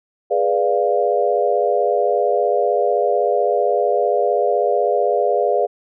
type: chord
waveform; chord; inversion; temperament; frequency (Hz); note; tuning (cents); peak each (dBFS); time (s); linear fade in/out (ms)
sine; G# diminished seventh; none; equal with one note detuned; 415.3 / 491 / 587.3 / 698.5; G#4 / B4 / D5 / F5; 0 / -10 / 0 / 0; -20; 0.3-5.67; 20
effects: none